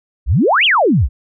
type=exponential two-way sweep; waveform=sine; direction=up then down; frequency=48.11 to 3372 to 48.11 Hz; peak=-9 dBFS; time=0.26-1.09 s; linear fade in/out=50 ms; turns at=0.65 s; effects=none